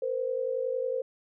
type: tone pair together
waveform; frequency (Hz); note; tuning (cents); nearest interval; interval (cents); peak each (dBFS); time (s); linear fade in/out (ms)
sine; 466.2 / 517.1; A#4 / C5; 0 / -20; major second; 180; -32 / -29; 0.02-1.02; 5
effects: none